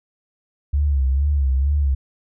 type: tone with vibrato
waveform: sine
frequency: 69.3 Hz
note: C#2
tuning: in tune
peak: -15 dBFS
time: 0.73-1.95 s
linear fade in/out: 10 ms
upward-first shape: sine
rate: 2.2 Hz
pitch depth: 99 cents each way
effects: none